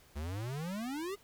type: exponential sweep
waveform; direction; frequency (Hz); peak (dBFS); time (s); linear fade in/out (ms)
square; up; 69.3 to 418; -37; 0.15-1.16; 20
effects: pink hiss -62 dBFS RMS until 1.23 s